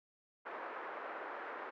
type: band-pass noise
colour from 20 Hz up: white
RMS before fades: -45 dBFS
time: 0.45-1.71 s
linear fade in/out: 20 ms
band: 350 to 1600 Hz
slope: 24 dB/octave
effects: none